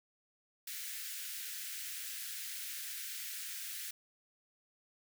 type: high-pass noise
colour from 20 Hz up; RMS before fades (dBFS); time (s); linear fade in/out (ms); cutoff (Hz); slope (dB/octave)
white; -43; 0.67-3.91; 5; 1500; 48
effects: none